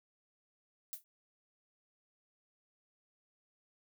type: noise with exponential decay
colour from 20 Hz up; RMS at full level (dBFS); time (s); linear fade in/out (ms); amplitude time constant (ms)
violet; -38; 0.93-1.04; 0; 23
effects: none